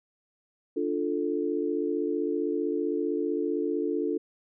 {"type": "chord", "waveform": "sine", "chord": "D minor", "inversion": "none", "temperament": "equal", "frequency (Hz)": [293.7, 349.2, 440], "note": ["D4", "F4", "A4"], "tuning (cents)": [0, 0, 0], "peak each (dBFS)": -30, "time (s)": [0.76, 4.18], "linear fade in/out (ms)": 10, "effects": []}